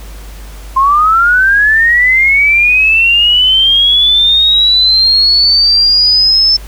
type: linear sweep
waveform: sine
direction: up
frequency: 1046.5 to 5300 Hz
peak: -5 dBFS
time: 0.76-6.57 s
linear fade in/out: 10 ms
effects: added 50 Hz sine -26 dBFS peak until 6.67 s + pink hiss -36 dBFS RMS until 6.67 s